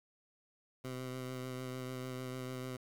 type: tone with vibrato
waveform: 15% pulse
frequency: 128.2 Hz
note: C3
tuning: 35 cents flat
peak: -34 dBFS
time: 0.84-2.77 s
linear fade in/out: 10 ms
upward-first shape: sine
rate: 6.7 Hz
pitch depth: 18 cents each way
effects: 10-bit